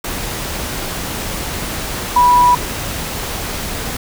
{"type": "tone in noise", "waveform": "sine", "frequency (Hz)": 981, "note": "B5", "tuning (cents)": -12, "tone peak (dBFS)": -7, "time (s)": [2.16, 2.55], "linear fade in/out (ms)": 5, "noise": "pink", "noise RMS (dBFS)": -23, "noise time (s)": [0.04, 3.97], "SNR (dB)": 13, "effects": []}